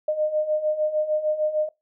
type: beating tone pair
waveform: sine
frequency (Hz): 608 / 614.6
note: D#5 / D#5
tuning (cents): -40 / -21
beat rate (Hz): 6.6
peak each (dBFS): -27 / -22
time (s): 0.08-1.69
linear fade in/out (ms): 5
effects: noise-tail reverb RT60 0.2 s tail -22 dB re dry